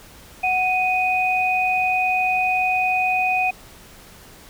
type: tone pair together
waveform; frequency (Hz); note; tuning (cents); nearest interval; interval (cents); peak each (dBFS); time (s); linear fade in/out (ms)
sine; 740 / 2491; F#5 / D#7; 0 / +1; octave + major sixth; 2101; -20; 0.43-3.51; 10
effects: pink hiss -45 dBFS RMS until 4.49 s